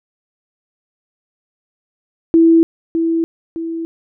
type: tone with echo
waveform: sine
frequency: 329.6 Hz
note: E4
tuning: in tune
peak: -6 dBFS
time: 2.34-2.63 s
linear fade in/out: 0 ms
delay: 610 ms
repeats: 2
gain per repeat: -7 dB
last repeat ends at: 3.85 s
effects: none